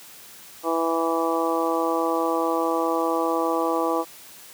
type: harmonic tone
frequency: 164.81 Hz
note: E3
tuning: in tune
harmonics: 2 / 3 / 4 / 5 / 6 / 7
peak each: -26 / -26 / -29 / -29 / -30 / -28 dBFS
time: 0.63-4.05 s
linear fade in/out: 50 ms
effects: white hiss -45 dBFS RMS until 4.53 s + high-pass 100 Hz 12 dB/octave